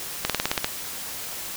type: slowing click train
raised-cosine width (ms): 0.2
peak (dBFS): -4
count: 8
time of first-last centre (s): 0.25-0.645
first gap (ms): 47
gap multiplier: 1.06
effects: white hiss -34 dBFS RMS until 1.56 s